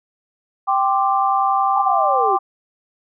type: chord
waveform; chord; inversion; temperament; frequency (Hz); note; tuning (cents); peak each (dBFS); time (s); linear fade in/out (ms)
sine; G suspended fourth; none; just; 784 / 1045.3 / 1176; G5 / C6 / D6; 0 / -2 / +2; -17 / -22 / -19; 0.67-2.39; 20
type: linear sweep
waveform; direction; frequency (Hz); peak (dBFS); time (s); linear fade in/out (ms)
sine; down; 857 to 350; -20; 1.75-2.37; 20
effects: none